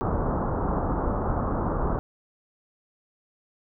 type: low-pass noise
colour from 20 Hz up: pink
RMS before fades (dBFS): -26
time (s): 0.01-1.99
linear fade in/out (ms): 0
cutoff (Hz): 1300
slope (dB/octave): 48
effects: none